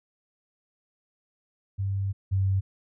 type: tone pair in turn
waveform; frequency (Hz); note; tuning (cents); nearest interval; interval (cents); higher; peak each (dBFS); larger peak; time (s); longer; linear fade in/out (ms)
sine; 98 / 96.32; G2 / G2; 0 / -30; unison; 30; first; -25 / -21; second; 1.78-2.13 / 2.31-2.61; first; 20
effects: none